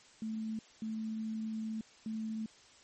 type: tone bursts at uneven times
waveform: sine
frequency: 220 Hz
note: A3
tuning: in tune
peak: -35 dBFS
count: 3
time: 0.22-0.59 / 0.82-1.81 / 2.06-2.46 s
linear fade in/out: 2 ms
effects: white hiss -60 dBFS RMS until 2.83 s + MP3 32 kbps